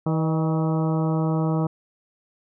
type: harmonic tone with a mistuned harmonic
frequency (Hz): 160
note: D#3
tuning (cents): +49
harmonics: 1 / 2 / 3 / 4 / 5 / 6 / 7 / 8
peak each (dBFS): -21 / -27 / -31 / -33 / -35 / -37 / -38 / -39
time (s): 0.06-1.67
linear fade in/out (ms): 5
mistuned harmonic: 4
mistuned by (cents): -45
effects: none